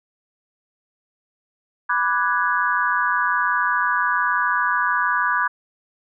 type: chord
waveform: sine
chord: G# half-diminished seventh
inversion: first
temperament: equal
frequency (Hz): 987.8 / 1174.7 / 1480 / 1661.2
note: B5 / D6 / F#6 / G#6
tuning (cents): 0 / 0 / 0 / 0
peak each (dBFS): -23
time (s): 1.89-5.48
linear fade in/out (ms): 10
effects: none